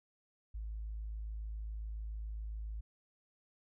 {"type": "tone", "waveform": "sine", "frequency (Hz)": 53.6, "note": "A1", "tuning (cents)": -45, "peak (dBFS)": -38, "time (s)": [0.54, 2.81], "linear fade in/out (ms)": 10, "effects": ["tanh soft clip ceiling -34 dBFS"]}